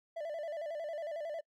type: tone with vibrato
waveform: triangle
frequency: 628 Hz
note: D#5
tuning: 16 cents sharp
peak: -35 dBFS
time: 0.16-1.41 s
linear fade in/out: 10 ms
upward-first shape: square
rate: 11 Hz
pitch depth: 98 cents each way
effects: noise-tail reverb RT60 0.1 s tail -25 dB re dry